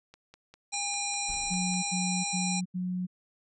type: click train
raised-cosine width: 0.2 ms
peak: -33 dBFS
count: 9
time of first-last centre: 0.14-1.74 s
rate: 5 Hz
type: harmonic tone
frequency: 808 Hz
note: G#5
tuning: 48 cents flat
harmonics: 1 / 3 / 5 / 7 / 9 / 10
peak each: -37 / -37 / -37 / -37 / -37 / -37 dBFS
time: 0.72-2.61 s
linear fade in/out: 20 ms
type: noise with exponential decay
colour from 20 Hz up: brown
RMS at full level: -43 dBFS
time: 1.28-2.39 s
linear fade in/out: 5 ms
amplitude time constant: 240 ms
type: tone bursts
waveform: sine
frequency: 181.8 Hz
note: F#3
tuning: 30 cents flat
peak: -29 dBFS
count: 4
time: 1.5-3.069 s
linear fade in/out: 20 ms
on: 330 ms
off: 83 ms
effects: none